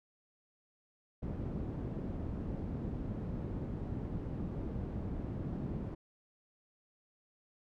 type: low-pass noise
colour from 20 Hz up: white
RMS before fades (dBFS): -39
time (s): 1.22-5.95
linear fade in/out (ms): 10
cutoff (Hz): 210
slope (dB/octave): 12
effects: none